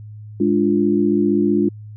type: chord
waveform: sine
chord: D diminished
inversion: second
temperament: equal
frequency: 207.7 / 293.7 / 349.2 Hz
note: Ab3 / D4 / F4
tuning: 0 / 0 / 0 cents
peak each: -18 dBFS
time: 0.4-1.69 s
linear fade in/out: 5 ms
effects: added 106 Hz sine -33 dBFS peak until 1.96 s